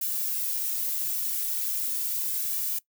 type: noise with flanger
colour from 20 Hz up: violet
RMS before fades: -29 dBFS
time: 0.01-2.79 s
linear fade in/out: 5 ms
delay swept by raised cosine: 1.7 to 2.7 ms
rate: 0.37 Hz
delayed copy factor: +0.55
effects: noise-tail reverb RT60 0.1 s tail -20 dB re dry